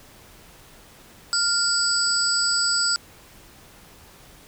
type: tone cluster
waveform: sine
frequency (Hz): 1399 / 4681 / 5070 / 7860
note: F6 / D8 / D#8 / B8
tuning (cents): +3 / -7 / +32 / -9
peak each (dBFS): -25 / -24 / -25 / -25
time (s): 1.33-2.96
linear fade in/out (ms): 0
effects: pink hiss -49 dBFS RMS until 4.47 s